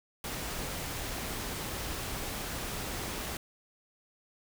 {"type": "noise", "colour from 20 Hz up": "pink", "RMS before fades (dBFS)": -37, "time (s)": [0.24, 3.37], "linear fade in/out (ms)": 2, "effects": []}